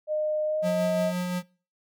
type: tone with pitch glide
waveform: sine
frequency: 612 to 633.2 Hz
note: D#5 to D#5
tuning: -29 to +30 cents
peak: -24 dBFS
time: 0.07-1.13 s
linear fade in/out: 50 ms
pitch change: +59 cents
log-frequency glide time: 0.45-0.85 s
type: tone with tremolo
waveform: square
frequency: 179.5 Hz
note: F3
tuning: 48 cents sharp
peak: -26 dBFS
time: 0.62-1.43 s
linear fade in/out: 50 ms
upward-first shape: sine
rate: 5.7 Hz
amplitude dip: 25%
effects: noise-tail reverb RT60 0.4 s tail -24 dB re dry